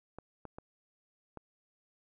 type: clicks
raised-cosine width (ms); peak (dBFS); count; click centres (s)
1; -30; 4; 0.186 / 0.453 / 0.585 / 1.373
effects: none